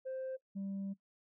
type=tone pair in turn; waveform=sine; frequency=523.3 / 196.02 Hz; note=C5 / G3; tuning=0 / 0 cents; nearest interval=octave + perfect fourth; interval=1700 cents; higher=first; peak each=-36 / -35 dBFS; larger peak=second; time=0.05-0.37 / 0.55-0.94 s; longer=second; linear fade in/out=20 ms; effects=noise-tail reverb RT60 0.1 s tail -19 dB re dry + tanh soft clip ceiling -36 dBFS